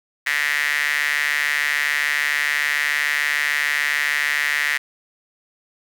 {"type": "tone with high-pass filter", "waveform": "sawtooth", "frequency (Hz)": 146.83, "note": "D3", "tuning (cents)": 0, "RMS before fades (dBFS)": -21, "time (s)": [0.26, 4.78], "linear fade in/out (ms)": 10, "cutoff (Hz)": 1900, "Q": 6.4, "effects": []}